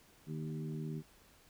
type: harmonic tone with a mistuned harmonic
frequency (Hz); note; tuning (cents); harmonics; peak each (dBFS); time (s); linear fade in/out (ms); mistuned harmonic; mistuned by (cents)
77.78; D#2; 0; 2 / 3 / 4 / 5; -39 / -45 / -49 / -49; 0.26-1.03; 50; 2; -16
effects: pink hiss -64 dBFS RMS until 1.49 s